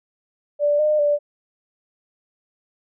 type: tone with pitch steps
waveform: sine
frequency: 585 / 607 / 585 Hz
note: D5 / D#5 / D5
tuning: -7 / -43 / -7 cents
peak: -15 dBFS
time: 0.59-1.19 s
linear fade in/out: 50 ms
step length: 200 ms
effects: none